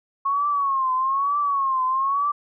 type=tone with vibrato; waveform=sine; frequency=1094 Hz; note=C#6; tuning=23 cents flat; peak=-19 dBFS; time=0.25-2.32 s; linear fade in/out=10 ms; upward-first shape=triangle; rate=1.1 Hz; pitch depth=120 cents each way; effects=none